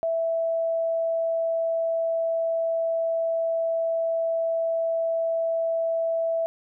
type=tone; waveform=sine; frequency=659.3 Hz; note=E5; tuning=in tune; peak=-22 dBFS; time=0.03-6.46 s; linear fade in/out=0 ms; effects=none